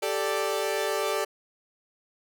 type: chord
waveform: sawtooth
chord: G suspended second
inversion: none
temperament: equal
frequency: 392 / 440 / 587.3 Hz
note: G4 / A4 / D5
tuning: 0 / 0 / 0 cents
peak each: -27 / -26 / -26 dBFS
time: 0.02-1.25 s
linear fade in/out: 10 ms
effects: none